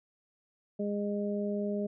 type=harmonic tone; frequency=204.9 Hz; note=G#3; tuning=23 cents flat; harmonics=1 / 2 / 3; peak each=-32 / -35 / -37 dBFS; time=0.79-1.87 s; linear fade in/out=10 ms; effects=none